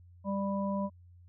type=harmonic tone; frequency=197.5 Hz; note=G3; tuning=13 cents sharp; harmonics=1 / 3 / 5; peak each=-31 / -36 / -38 dBFS; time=0.24-0.9 s; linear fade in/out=50 ms; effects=added 88 Hz sine -53 dBFS peak until 1.28 s